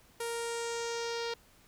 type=tone with low-pass filter sweep; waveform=sawtooth; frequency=466.2 Hz; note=A#4; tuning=in tune; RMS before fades=-36 dBFS; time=0.2-1.34 s; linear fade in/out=5 ms; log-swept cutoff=11000 to 4500 Hz; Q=2.5; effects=pink hiss -62 dBFS RMS until 1.67 s